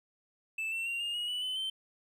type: tone with pitch steps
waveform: triangle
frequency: 2637 / 2699 / 2762 / 2826 / 2892 / 2960 / 3029 / 3100 Hz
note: E7 / E7 / F7 / F7 / F#7 / F#7 / F#7 / G7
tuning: 0 / +40 / -20 / +20 / -40 / 0 / +40 / -20 cents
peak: -31 dBFS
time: 0.58-1.7 s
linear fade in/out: 5 ms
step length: 140 ms
effects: none